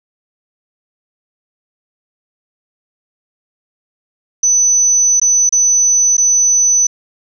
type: tone with dropouts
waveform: sine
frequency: 6000 Hz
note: F#8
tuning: 23 cents sharp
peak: -8 dBFS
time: 4.43-6.87 s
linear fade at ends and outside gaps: 5 ms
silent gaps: 5.199-5.215 / 5.493-5.524 / 6.169-6.179 s
effects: none